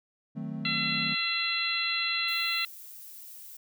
triangle chord, D# diminished seventh, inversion none, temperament equal, 155.56 / 185 / 220 / 261.6 Hz, D#3 / F#3 / A3 / C4, 0 / 0 / 0 / 0 cents, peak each -36 / -38 / -35 / -39 dBFS, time 0.35-1.15 s, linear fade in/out 20 ms
harmonic tone, 677 Hz, E5, 46 cents sharp, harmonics 2 / 3 / 4 / 5 / 6, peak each -37 / -34 / -31 / -36 / -31 dBFS, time 0.65-2.65 s, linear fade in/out 2 ms
violet noise, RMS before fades -46 dBFS, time 2.28-3.57 s, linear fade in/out 5 ms
effects none

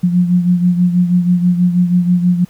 sine beating tone pair, 176.8 / 183 Hz, F3 / F#3, +22 / -19 cents, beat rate 6.2 Hz, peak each -10 / -17 dBFS, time 0.03-2.45 s, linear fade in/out 10 ms, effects pink hiss -48 dBFS RMS until 2.49 s

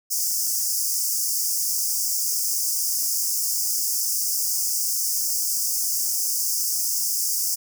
pink high-pass noise, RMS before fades -24 dBFS, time 0.1-7.56 s, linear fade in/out 20 ms, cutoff 5000 Hz, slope 96 dB/octave, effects none

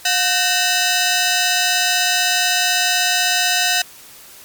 10% pulse ring-modulated tone, 1120 Hz, C#6, 18 cents sharp, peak -3 dBFS, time 0.05-3.82 s, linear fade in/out 5 ms, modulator 402 Hz, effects white hiss -41 dBFS RMS until 4.44 s + MP3 96 kbps

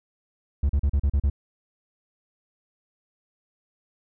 triangle tone bursts, 69.8 Hz, C#2, 13 cents sharp, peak -16 dBFS, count 7, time 0.63-1.299 s, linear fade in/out 5 ms, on 63 ms, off 38 ms, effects none

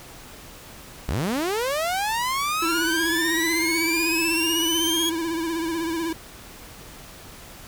sawtooth linear sweep, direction up, 41.78 to 3322 Hz, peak -19 dBFS, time 1.08-5.1 s, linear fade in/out 10 ms
square tone with vibrato, 329.6 Hz, E4, in tune, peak -25 dBFS, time 2.62-6.13 s, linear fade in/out 5 ms, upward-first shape sine, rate 16 Hz, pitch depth 58 cents each way
effects pink hiss -43 dBFS RMS until 7.67 s

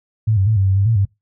sine tone with pitch steps, 109.4 / 96.1 / 109.7 / 96.8 / 95.9 / 98.9 / 113.8 / 98.7 Hz, A2 / G2 / A2 / G2 / G2 / G2 / A#2 / G2, -9 / -34 / -5 / -21 / -37 / +16 / -41 / +12 cents, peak -12 dBFS, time 0.27-1.054 s, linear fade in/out 10 ms, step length 98 ms, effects noise-tail reverb RT60 0.2 s tail -23 dB re dry

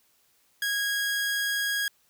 sawtooth tone, 1645 Hz, G#6, 17 cents flat, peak -22 dBFS, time 0.62-1.88 s, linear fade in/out 2 ms, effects white hiss -66 dBFS RMS until 2.09 s

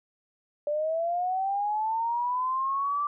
sine linear sweep, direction up, 583 to 1174.7 Hz, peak -25 dBFS, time 0.67-3.07 s, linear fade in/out 2 ms, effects none

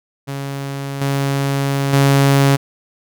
sawtooth tone with level steps, 138.59 Hz, C#3, in tune, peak -19 / -12 / -6 dBFS, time 0.27-2.57 s, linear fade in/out 20 ms, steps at 1.01 / 1.93 s, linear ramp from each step 5 ms, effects none

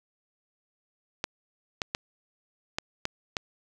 clicks, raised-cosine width 0.2 ms, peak -11 dBFS, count 6, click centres 1.241 / 1.818 / 1.949 / 2.785 / 3.054 / 3.368 s, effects none

